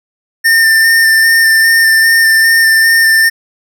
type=tone with vibrato; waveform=square; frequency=1803 Hz; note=A6; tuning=42 cents sharp; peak=-6 dBFS; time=0.44-3.3 s; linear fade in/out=20 ms; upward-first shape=square; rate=2.5 Hz; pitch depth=13 cents each way; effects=none